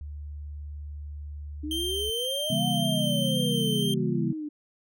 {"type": "tone with pitch glide", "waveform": "sine", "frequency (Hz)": [73.42, 70.71], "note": ["D2", "C#2"], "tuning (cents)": [0, 35], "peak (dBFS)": -35, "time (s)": [0.01, 2.1], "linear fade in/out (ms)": 0, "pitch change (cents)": -65, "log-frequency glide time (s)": [1.58, 1.9]}
{"type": "exponential two-way sweep", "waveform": "sine", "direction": "up then down", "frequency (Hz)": [293.7, 728, 293.7], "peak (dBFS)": -31, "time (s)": [1.63, 4.49], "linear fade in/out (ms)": 10, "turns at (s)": 2.67}
{"type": "tone with vibrato", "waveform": "45% pulse", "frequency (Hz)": 3136, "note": "G7", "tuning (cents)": 0, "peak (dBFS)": -29, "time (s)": [1.71, 3.94], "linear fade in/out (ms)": 2, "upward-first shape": "sine", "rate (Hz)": 1.9, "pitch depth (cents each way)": 15}
{"type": "chord", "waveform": "sine", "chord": "C# diminished seventh", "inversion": "none", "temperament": "just", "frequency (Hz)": [138.59, 166.31, 199.57, 239.5], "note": ["C#3", "E3", "G3", "Bb3"], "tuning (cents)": [0, 16, 31, 47], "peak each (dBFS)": -30, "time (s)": [2.5, 4.33], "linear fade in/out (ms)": 5}
{"effects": []}